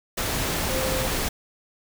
sine tone in noise, 522 Hz, C5, 4 cents flat, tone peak -28 dBFS, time 0.69-1.07 s, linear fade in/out 10 ms, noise pink, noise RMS -26 dBFS, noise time 0.17-1.29 s, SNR -5 dB, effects none

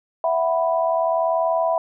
sine chord, E suspended second, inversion none, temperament equal, 659.3 / 740 / 987.8 Hz, E5 / F#5 / B5, 0 / 0 / 0 cents, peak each -19 / -25 / -24 dBFS, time 0.24-1.78 s, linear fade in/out 2 ms, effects none

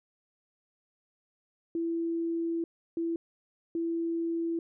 sine tone bursts at uneven times, 333.4 Hz, E4, 20 cents sharp, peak -28 dBFS, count 3, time 1.75-2.64 / 2.97-3.16 / 3.75-4.59 s, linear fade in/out 2 ms, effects none

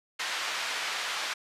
pink band-pass noise, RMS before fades -33 dBFS, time 0.19-1.34 s, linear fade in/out 10 ms, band 1200 to 4800 Hz, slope 12 dB/octave, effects resampled to 32000 Hz

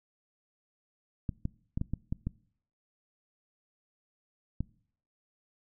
clicks, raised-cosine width 5 ms, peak -19 dBFS, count 8, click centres 1.292 / 1.454 / 1.775 / 1.814 / 1.936 / 2.125 / 2.27 / 4.606 s, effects noise-tail reverb RT60 0.6 s tail -23 dB re dry

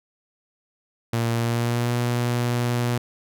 sawtooth tone with pitch glide, 116.3 to 120.75 Hz, A#2 to B2, -4 to -39 cents, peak -17 dBFS, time 1.13-2.98 s, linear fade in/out 5 ms, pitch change +65 cents, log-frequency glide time 1.33-1.95 s, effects none

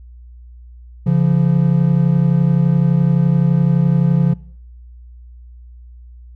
triangle tone pair together, 140 / 171.75 Hz, C#3 / F3, +18 / -29 cents, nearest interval major third, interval 353 cents, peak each -12 dBFS, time 1.06-4.34 s, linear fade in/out 10 ms, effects noise-tail reverb RT60 0.7 s tail -24 dB re dry + added 60 Hz sine -36 dBFS peak until 6.35 s

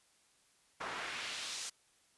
pink noise with band-pass filter sweep, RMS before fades -42 dBFS, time 0.8-1.7 s, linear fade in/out 10 ms, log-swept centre 1100 to 6800 Hz, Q 1.1, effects white hiss -70 dBFS RMS until 2.17 s + resampled to 24000 Hz

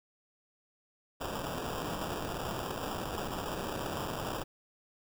blue noise with sample-and-hold, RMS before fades -37 dBFS, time 1.2-4.44 s, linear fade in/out 20 ms, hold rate 2100 Hz, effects none

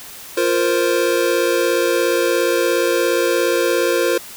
square chord, F suspended fourth, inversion none, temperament equal, 349.2 / 466.2 / 523.3 Hz, F4 / Bb4 / C5, 0 / 0 / 0 cents, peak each -20 dBFS, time 0.37-4.18 s, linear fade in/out 5 ms, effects white hiss -36 dBFS RMS until 4.36 s

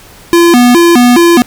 square tone with vibrato, 289 Hz, D4, 28 cents flat, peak -3 dBFS, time 0.33-1.42 s, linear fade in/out 0 ms, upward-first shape square, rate 2.4 Hz, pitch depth 290 cents each way, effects pink hiss -36 dBFS RMS until 1.46 s

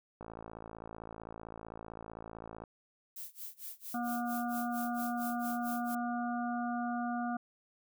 click train, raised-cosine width 1 ms, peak -31 dBFS, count 136, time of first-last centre 0.21-2.638 s, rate 55.6 Hz
violet noise with tremolo, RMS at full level -43 dBFS, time 3.16-5.95 s, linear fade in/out 5 ms, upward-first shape sine, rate 4.4 Hz, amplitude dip 95%
harmonic tone, 239.9 Hz, A#3, 50 cents sharp, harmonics 1 / 3 / 5 / 6, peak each -35 / -37 / -44 / -44 dBFS, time 3.94-7.37 s, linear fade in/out 5 ms
effects none

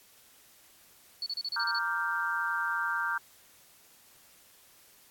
sine tone bursts, 4435 Hz, C#8, in tune, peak -31 dBFS, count 8, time 1.22-1.787 s, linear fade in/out 2 ms, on 42 ms, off 33 ms
sine chord, G minor seventh, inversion first, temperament equal, 932.3 / 1174.7 / 1396.9 / 1568 Hz, Bb5 / D6 / F6 / G6, 0 / 0 / 0 / 0 cents, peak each -36 / -36 / -33 / -32 dBFS, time 1.56-3.18 s, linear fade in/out 5 ms
effects white hiss -59 dBFS RMS until 5.1 s + AAC 64 kbps

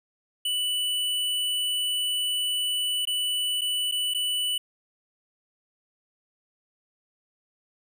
square tone with dropouts, 2970 Hz, F#7, 6 cents sharp, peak -25 dBFS, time 0.45-4.58 s, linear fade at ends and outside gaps 5 ms, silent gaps 3.053-3.072 / 3.611-3.616 / 3.914-3.921 / 4.138-4.146 s, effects none

